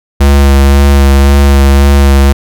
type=tone with vibrato; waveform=square; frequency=69.5 Hz; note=C#2; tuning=5 cents sharp; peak=-3 dBFS; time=0.2-2.33 s; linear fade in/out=10 ms; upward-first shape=sine; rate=1.9 Hz; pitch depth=20 cents each way; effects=none